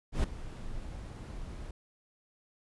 brown noise with ADSR envelope, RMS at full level -25 dBFS, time 0.12-1.71 s, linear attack 120 ms, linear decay 3 ms, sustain -16 dB, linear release 4 ms, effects resampled to 24000 Hz

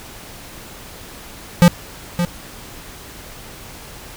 square tone with echo, 174.61 Hz, F3, in tune, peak -6 dBFS, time 1.62-1.68 s, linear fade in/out 0 ms, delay 570 ms, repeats 1, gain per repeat -10 dB, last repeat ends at 2.25 s, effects pink hiss -37 dBFS RMS until 4.16 s

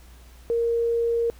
sine tone, 466.2 Hz, A#4, in tune, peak -20 dBFS, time 0.5-1.3 s, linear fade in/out 0 ms, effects added 60 Hz sine -46 dBFS peak until 1.39 s + pink hiss -54 dBFS RMS until 1.39 s

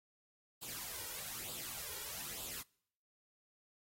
white noise with flanger, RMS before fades -45 dBFS, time 0.61-2.63 s, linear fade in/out 20 ms, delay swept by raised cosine 0.25 to 2.15 ms, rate 1.1 Hz, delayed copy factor +0.65, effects noise-tail reverb RT60 0.7 s tail -26 dB re dry + AAC 48 kbps

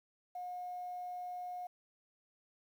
sine tone, 720 Hz, F#5, 47 cents flat, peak -39 dBFS, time 0.35-1.67 s, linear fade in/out 5 ms, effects tanh soft clip ceiling -36 dBFS + 11-bit

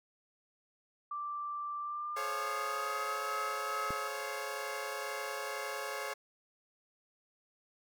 sine tone with pitch glide, 1174.7 to 1281 Hz, D6 to E6, 0 to -50 cents, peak -36 dBFS, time 1.11-4.08 s, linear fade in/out 5 ms, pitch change +150 cents, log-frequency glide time 1.8-3.24 s
15% pulse chord, Db major seventh, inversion second, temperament equal with one note detuned, 426.2 / 523.3 / 554.4 / 698.5 Hz, Ab4 / C5 / Db5 / F5, +45 / 0 / 0 / 0 cents, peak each -36 / -39 / -34 / -40 dBFS, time 2.16-6.14 s, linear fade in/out 10 ms
click, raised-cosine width 3 ms, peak -28 dBFS, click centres 3.906 s
effects none

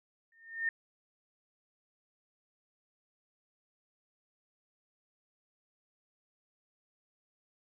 sine tone with exponential growth, 1822 Hz, A#6, 40 cents flat, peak -26 dBFS, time 0.32-0.69 s, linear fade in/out 2 ms, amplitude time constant 79 ms, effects none

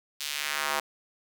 square tone with high-pass filter sweep, 72.9 Hz, D2, 12 cents flat, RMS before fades -31 dBFS, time 0.2-0.8 s, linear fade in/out 5 ms, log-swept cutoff 3800 to 850 Hz, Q 1.2, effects none

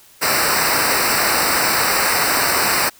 pink noise with comb filter, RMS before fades -17 dBFS, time 0.21-2.9 s, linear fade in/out 20 ms, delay 0.3 ms, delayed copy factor -1, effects white hiss -48 dBFS RMS until 2.99 s

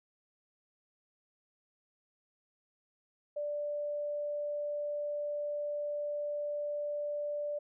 sine tone, 587.3 Hz, D5, in tune, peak -33 dBFS, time 3.36-7.59 s, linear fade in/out 10 ms, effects none

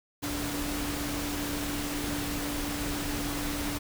sine tone in noise, 290.5 Hz, D4, 19 cents flat, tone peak -34 dBFS, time 0.22-3.79 s, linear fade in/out 20 ms, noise pink, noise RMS -34 dBFS, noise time 0.22-3.79 s, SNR -3 dB, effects none

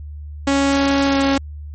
sawtooth tone with pitch glide, 277.2 to 274.6 Hz, C#4 to C#4, 0 to -16 cents, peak -10 dBFS, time 0.47-1.38 s, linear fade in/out 5 ms, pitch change -16 cents, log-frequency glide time 1.06-1.17 s, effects added 74 Hz sine -29 dBFS peak until 1.74 s + MP3 32 kbps

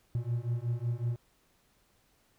triangle beating tone pair, 116.54 / 121.94 Hz, A#2 / B2, 0 / -22 cents, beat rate 5.4 Hz, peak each -31 dBFS, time 0.15-1.16 s, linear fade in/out 0 ms, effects pink hiss -69 dBFS RMS until 2.38 s

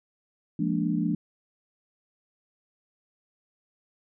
sine chord, Bb dominant seventh, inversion second, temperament equal with one note detuned, 171.61 / 207.7 / 233.1 / 293.7 Hz, F3 / Ab3 / Bb3 / D4, -30 / 0 / 0 / 0 cents, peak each -28 / -30 / -30 / -29 dBFS, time 0.59-1.15 s, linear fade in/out 5 ms, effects none

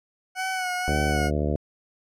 20% pulse tone with vibrato, 740 Hz, F#5, in tune, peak -21 dBFS, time 0.35-1.31 s, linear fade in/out 50 ms, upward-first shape sine, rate 1.9 Hz, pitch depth 39 cents each way
harmonic tone, 74.2 Hz, D2, 18 cents sharp, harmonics 1 / 2 / 3 / 4 / 5 / 6 / 7 / 8 / 9, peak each -26 / -29 / -31 / -32 / -33 / -34 / -34 / -35 / -36 dBFS, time 0.88-1.56 s, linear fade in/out 0 ms
effects low-pass 11000 Hz 12 dB/octave

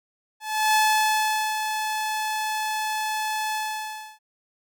sawtooth tone with ADSR envelope, 863 Hz, A5, 34 cents flat, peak -13 dBFS, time 0.4-4.19 s, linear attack 340 ms, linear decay 810 ms, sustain -8 dB, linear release 650 ms, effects none

